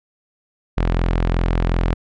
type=tone; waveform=sawtooth; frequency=42.71 Hz; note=F1; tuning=38 cents flat; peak=-12 dBFS; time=0.77-1.94 s; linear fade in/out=10 ms; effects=low-pass 3000 Hz 12 dB/octave